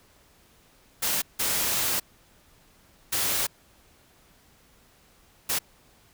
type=noise bursts at uneven times; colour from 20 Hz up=white; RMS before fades=-26 dBFS; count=4; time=1.02-1.22 / 1.39-2 / 3.12-3.47 / 5.49-5.59 s; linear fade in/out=10 ms; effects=pink hiss -59 dBFS RMS until 6.13 s